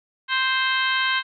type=harmonic tone with a mistuned harmonic; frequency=523.3 Hz; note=C5; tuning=in tune; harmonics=2 / 3 / 4 / 5 / 6 / 7 / 8; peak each=-26 / -23 / -28 / -30 / -27 / -32 / -35 dBFS; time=0.28-1.23 s; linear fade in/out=50 ms; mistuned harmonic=7; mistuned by=+47 cents; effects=none